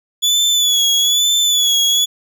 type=tone with vibrato; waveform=30% pulse; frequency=3428 Hz; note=A7; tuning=46 cents flat; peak=-9 dBFS; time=0.22-2.06 s; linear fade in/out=20 ms; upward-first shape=sine; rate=1.1 Hz; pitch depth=55 cents each way; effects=none